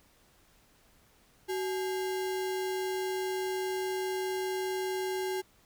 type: tone with sample-and-hold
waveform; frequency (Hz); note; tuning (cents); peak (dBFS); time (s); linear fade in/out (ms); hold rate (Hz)
sine; 375.1; F#4; +24; -30; 1.48-5.42; 20; 1225
effects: pink hiss -64 dBFS RMS until 5.65 s